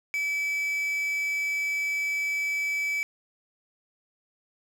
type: tone with quantisation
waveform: triangle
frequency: 2300 Hz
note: D7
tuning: 37 cents flat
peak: -24 dBFS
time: 0.14-3.03 s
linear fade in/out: 0 ms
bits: 7
effects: none